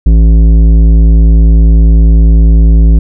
sine tone with tanh clipping, 55 Hz, A1, in tune, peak -3 dBFS, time 0.06-2.99 s, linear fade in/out 5 ms, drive 12 dB, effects none

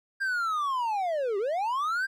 triangle linear two-way sweep, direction down then up, 1610 to 380 to 1610 Hz, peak -24 dBFS, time 0.2-2.07 s, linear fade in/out 20 ms, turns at 1.38 s, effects none

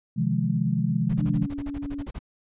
sine chord, F minor seventh, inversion second, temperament just, 130.96 / 157.15 / 174.61 / 209.5 Hz, C3 / Eb3 / F3 / Ab3, +2 / +18 / 0 / +15 cents, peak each -27 dBFS, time 0.16-1.47 s, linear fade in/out 20 ms
brown noise bursts, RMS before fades -34 dBFS, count 14, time 1.09-2.191 s, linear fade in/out 10 ms, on 48 ms, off 33 ms
sine tone with pitch glide, 292.3 to 283.8 Hz, D4 to C#4, -8 to +41 cents, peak -30 dBFS, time 1.17-2.07 s, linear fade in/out 50 ms, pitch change -51 cents, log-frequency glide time 1.28-1.45 s
effects resampled to 8000 Hz

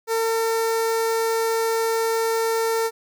sawtooth tone with notch filter, 452.4 Hz, A4, 48 cents sharp, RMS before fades -22 dBFS, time 0.07-2.91 s, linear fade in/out 50 ms, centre 3000 Hz, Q 1.5, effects none

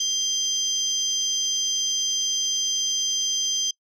sine tone cluster, 3187 / 4978 / 6150 Hz, G7 / D#8 / G8, +28 / 0 / -34 cents, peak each -24 / -31 / -24 dBFS, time 0-3.71 s, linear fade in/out 5 ms, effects noise-tail reverb RT60 0.1 s tail -26 dB re dry + tanh soft clip ceiling -15 dBFS

